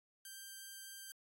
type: tone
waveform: 5% pulse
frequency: 1574 Hz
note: G6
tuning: 7 cents sharp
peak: -38 dBFS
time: 0.25-1.12 s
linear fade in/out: 2 ms
effects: AAC 48 kbps